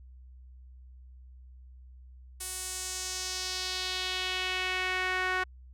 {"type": "tone with band-pass filter sweep", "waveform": "sawtooth", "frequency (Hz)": 370, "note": "F#4", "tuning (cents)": 0, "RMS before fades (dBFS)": -33, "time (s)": [2.4, 5.44], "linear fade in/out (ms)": 10, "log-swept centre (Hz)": [9700, 1600], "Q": 1.9, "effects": ["added 63 Hz sine -48 dBFS peak until 5.73 s"]}